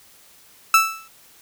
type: tone with exponential decay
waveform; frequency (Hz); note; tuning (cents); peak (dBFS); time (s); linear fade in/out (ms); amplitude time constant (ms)
30% pulse; 1318.5; E6; 0; -6; 0.74-1.08; 2; 73
effects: white hiss -51 dBFS RMS until 1.41 s